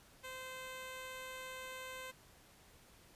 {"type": "tone", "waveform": "10% pulse", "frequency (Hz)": 517, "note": "C5", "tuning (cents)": -21, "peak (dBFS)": -37, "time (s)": [0.23, 2.12], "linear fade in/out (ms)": 20, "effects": ["pink hiss -63 dBFS RMS until 3.15 s", "resampled to 32000 Hz"]}